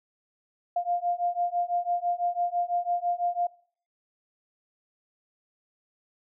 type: beating tone pair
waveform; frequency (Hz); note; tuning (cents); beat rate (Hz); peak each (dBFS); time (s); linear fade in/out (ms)
sine; 698.5 / 704.5; F5 / F5; 0 / +15; 6; -28; 0.76-3.47; 5
effects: noise-tail reverb RT60 0.5 s tail -21 dB re dry